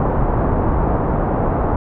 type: low-pass noise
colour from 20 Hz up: pink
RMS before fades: -17 dBFS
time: 0-1.76 s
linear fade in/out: 2 ms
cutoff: 1100 Hz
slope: 24 dB/octave
effects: none